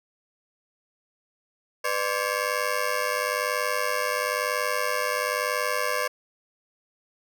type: ring-modulated tone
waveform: 15% pulse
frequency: 549 Hz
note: C#5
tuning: 17 cents flat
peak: -15 dBFS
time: 1.84-6.08 s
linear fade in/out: 10 ms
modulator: 50.5 Hz
effects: none